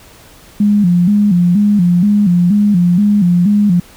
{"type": "tone with vibrato", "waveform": "sine", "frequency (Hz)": 190.4, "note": "F#3", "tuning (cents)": 50, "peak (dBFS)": -7, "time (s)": [0.6, 3.8], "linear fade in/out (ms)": 5, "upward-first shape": "square", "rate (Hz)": 2.1, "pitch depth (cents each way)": 140, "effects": ["pink hiss -41 dBFS RMS until 3.96 s"]}